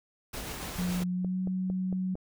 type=noise with tremolo; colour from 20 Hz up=pink; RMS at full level=-37 dBFS; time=0.33-1.04 s; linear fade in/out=10 ms; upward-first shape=sine; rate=7 Hz; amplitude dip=25%
type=tone with pitch glide; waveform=sine; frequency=179.5 to 185.83 Hz; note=F3 to F#3; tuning=+48 to +8 cents; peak=-28 dBFS; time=0.78-2.15 s; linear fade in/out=10 ms; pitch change=+60 cents; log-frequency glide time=1.05-1.4 s
type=click train; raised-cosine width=2 ms; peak=-26 dBFS; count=6; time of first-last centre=1.02-2.154 s; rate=4.41 Hz
effects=none